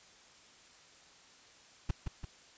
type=noise with echo; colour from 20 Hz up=brown; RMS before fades=-29 dBFS; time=1.89-1.91 s; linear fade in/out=5 ms; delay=170 ms; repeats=2; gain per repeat=-5 dB; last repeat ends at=2.25 s; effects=white hiss -59 dBFS RMS until 2.57 s + resampled to 16000 Hz